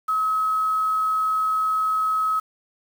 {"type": "tone with quantisation", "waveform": "sine", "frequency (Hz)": 1281, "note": "E6", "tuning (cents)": -50, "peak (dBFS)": -19, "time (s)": [0.08, 2.4], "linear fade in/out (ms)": 10, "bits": 7, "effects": []}